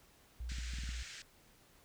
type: tone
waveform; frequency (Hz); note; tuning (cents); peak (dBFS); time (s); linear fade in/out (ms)
sine; 59.4; A#1; +33; -39; 0.4-1.03; 5
type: band-pass noise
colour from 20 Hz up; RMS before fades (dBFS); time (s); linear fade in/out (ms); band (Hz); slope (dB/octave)
pink; -50; 0.49-1.22; 2; 1500 to 7900; 48
type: clicks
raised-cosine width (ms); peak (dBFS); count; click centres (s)
5; -36; 6; 0.519 / 0.586 / 0.737 / 0.787 / 0.837 / 0.891
effects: pink hiss -65 dBFS RMS until 1.84 s